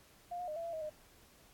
sine tone with pitch steps, 703 / 716 / 612 / 670 / 676 / 634 / 612 Hz, F5 / F5 / D#5 / E5 / E5 / D#5 / D#5, +11 / +43 / -29 / +28 / +43 / +32 / -29 cents, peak -38 dBFS, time 0.31-0.898 s, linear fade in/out 10 ms, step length 84 ms, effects pink hiss -63 dBFS RMS until 1.53 s + AAC 64 kbps

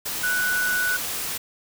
sine tone in noise, 1481 Hz, F#6, 1 cent sharp, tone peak -21 dBFS, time 0.23-0.97 s, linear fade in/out 10 ms, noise white, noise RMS -29 dBFS, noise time 0.05-1.38 s, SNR +5 dB, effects none

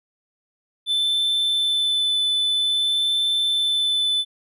triangle tone with vibrato, 3520 Hz, A7, in tune, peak -17 dBFS, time 0.86-4.25 s, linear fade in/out 50 ms, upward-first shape sine, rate 0.51 Hz, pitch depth 9 cents each way, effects none

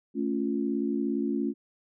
sine chord, A augmented, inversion none, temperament equal, 220 / 277.2 / 349.2 Hz, A3 / C#4 / E#4, 0 / 0 / 0 cents, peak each -30 / -29 / -32 dBFS, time 0.14-1.54 s, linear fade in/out 50 ms, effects none

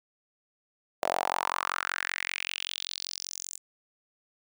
sawtooth tone with high-pass filter sweep, 45.17 Hz, F#1, 41 cents flat, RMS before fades -33 dBFS, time 1.02-3.58 s, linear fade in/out 10 ms, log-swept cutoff 630 to 7600 Hz, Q 4, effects none

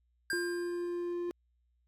square tone with exponential decay, 1600 Hz, G6, 35 cents sharp, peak -31 dBFS, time 0.3-1.13 s, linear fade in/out 2 ms, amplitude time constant 180 ms
triangle tone, 349.2 Hz, F4, in tune, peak -31 dBFS, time 0.33-1.31 s, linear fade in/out 0 ms
effects added 60 Hz sine -70 dBFS peak until 1.87 s + AAC 48 kbps

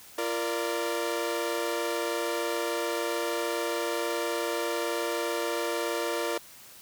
sawtooth chord, Bb major, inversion second, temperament equal with one note detuned, 343 / 466.2 / 587.3 Hz, F4 / Bb4 / D5, -31 / 0 / 0 cents, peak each -29 / -28 / -29 dBFS, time 0.18-6.38 s, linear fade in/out 5 ms, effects white hiss -50 dBFS RMS until 6.81 s

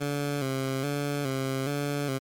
15% pulse tone with vibrato, 138.59 Hz, C#3, in tune, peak -21 dBFS, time 0-2.19 s, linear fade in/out 20 ms, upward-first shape square, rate 1.2 Hz, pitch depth 64 cents each way, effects MP3 96 kbps

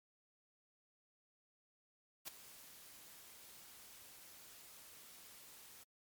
white noise with ADSR envelope, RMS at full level -43 dBFS, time 2.25-5.84 s, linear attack 29 ms, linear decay 8 ms, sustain -15 dB, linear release 11 ms, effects MP3 96 kbps

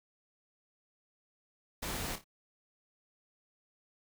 pink noise with echo, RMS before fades -38 dBFS, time 1.82-2.16 s, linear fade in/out 10 ms, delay 28 ms, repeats 3, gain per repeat -9 dB, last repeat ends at 2.244 s, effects none

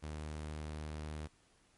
sawtooth tone, 76.4 Hz, D#2, 31 cents flat, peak -37 dBFS, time 0.02-1.28 s, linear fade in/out 20 ms, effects pink hiss -69 dBFS RMS until 1.77 s + MP3 48 kbps

